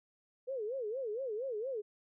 sine tone with vibrato, 476.1 Hz, A#4, 37 cents sharp, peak -35 dBFS, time 0.47-1.82 s, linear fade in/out 20 ms, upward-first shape sine, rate 4.3 Hz, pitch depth 240 cents each way, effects none

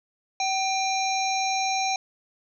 harmonic tone with a mistuned harmonic, 800 Hz, G5, 35 cents sharp, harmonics 1 / 3 / 5 / 7 / 8, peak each -25 / -30 / -32 / -33 / -34 dBFS, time 0.4-1.96 s, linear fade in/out 2 ms, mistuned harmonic 1, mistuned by -70 cents, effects none

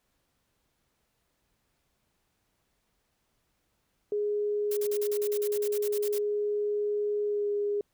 sine tone with pitch glide, 415.3 to 410.5 Hz, G#4 to G#4, 0 to -20 cents, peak -26 dBFS, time 4.12-7.81 s, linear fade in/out 2 ms, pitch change -20 cents, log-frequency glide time 7.25-7.49 s
blue noise bursts, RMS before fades -38 dBFS, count 15, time 4.71-6.184 s, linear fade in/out 5 ms, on 60 ms, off 41 ms
effects pink hiss -75 dBFS RMS until 7.93 s

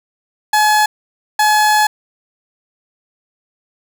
30% pulse tone bursts at uneven times, 850 Hz, G#5, 40 cents sharp, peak -7 dBFS, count 2, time 0.53-0.86 / 1.39-1.87 s, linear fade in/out 5 ms, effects none

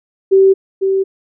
sine tone pair in turn, 385.8 / 385.8 Hz, G4 / G4, -28 / -28 cents, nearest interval unison, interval 0 cents, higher neither, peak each -5 / -11 dBFS, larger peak first, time 0.31-0.54 / 0.81-1.04 s, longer neither, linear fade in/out 20 ms, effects none

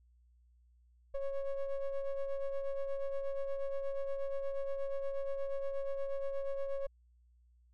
triangle ring-modulated tone, 277.2 Hz, C#4, in tune, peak -28 dBFS, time 1.14-6.87 s, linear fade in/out 10 ms, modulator 273 Hz, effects added 60 Hz sine -63 dBFS peak until 7.73 s

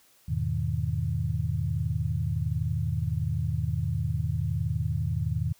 sine chord, E major seventh, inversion none, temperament equal, 82.41 / 103.83 / 123.47 / 155.56 Hz, E2 / G#2 / B2 / D#3, 0 / 0 / 0 / 0 cents, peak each -31 dBFS, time 0.28-5.53 s, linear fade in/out 10 ms, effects white hiss -61 dBFS RMS until 5.59 s

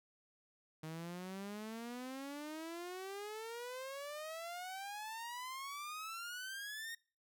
sawtooth exponential sweep, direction up, 155.56 to 1864.7 Hz, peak -40 dBFS, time 0.83-6.95 s, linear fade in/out 5 ms, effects noise-tail reverb RT60 0.4 s tail -25 dB re dry

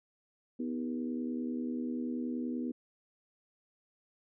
harmonic tone with a mistuned harmonic, 79.4 Hz, D#2, 36 cents sharp, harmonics 3 / 4 / 5 / 6, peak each -34 / -40 / -45 / -48 dBFS, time 0.59-2.72 s, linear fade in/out 10 ms, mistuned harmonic 3, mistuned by +65 cents, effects none

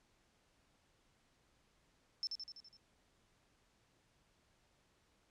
sine tone with echo, 5320 Hz, E8, 15 cents sharp, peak -35 dBFS, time 2.23-2.27 s, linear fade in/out 0 ms, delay 83 ms, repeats 6, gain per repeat -4 dB, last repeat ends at 2.768 s, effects pink hiss -74 dBFS RMS until 5.3 s + low-pass 8000 Hz 12 dB/octave

